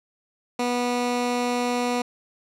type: tone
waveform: 15% pulse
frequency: 244.4 Hz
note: B3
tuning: 18 cents flat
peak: -16 dBFS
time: 0.59-2.02 s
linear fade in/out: 5 ms
effects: low-pass 9000 Hz 12 dB/octave